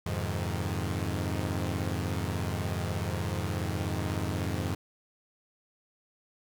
sawtooth chord, F minor seventh, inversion none, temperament equal, 87.31 / 103.83 / 130.81 / 155.56 Hz, F2 / Ab2 / C3 / Eb3, 0 / 0 / 0 / 0 cents, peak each -29 / -30 / -35 / -34 dBFS, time 0.06-4.75 s, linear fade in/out 5 ms, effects 10-bit

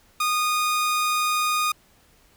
sawtooth tone, 1231 Hz, D#6, 19 cents flat, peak -17 dBFS, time 0.2-1.72 s, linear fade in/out 5 ms, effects pink hiss -58 dBFS RMS until 2.36 s

